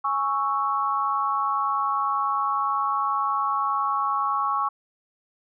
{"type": "chord", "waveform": "sine", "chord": "C# minor", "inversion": "second", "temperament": "equal", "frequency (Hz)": [830.6, 1108.7, 1318.5], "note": ["G#5", "C#6", "E6"], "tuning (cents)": [0, 0, 0], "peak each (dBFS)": [-29, -23, -29], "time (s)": [0.04, 4.69], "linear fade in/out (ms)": 10, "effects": []}